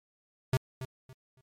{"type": "tone with echo", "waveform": "square", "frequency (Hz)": 130, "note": "C3", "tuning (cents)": -11, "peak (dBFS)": -24, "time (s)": [0.53, 0.57], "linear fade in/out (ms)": 2, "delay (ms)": 280, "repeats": 3, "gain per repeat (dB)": -12, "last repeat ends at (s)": 1.41, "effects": ["MP3 64 kbps"]}